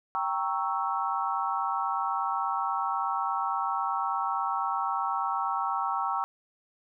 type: chord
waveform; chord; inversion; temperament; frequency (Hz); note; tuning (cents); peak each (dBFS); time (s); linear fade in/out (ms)
sine; G diminished seventh; none; equal; 784 / 932.3 / 1108.7 / 1318.5; G5 / Bb5 / Db6 / Fb6; 0 / 0 / 0 / 0; -32; 0.15-6.24; 0
effects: none